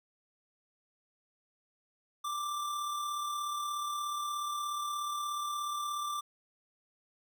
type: tone with amplitude modulation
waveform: square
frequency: 1179 Hz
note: D6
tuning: 6 cents sharp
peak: -33 dBFS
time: 2.24-6.21 s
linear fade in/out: 10 ms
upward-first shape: sine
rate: 36.8 Hz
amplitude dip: 30%
effects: none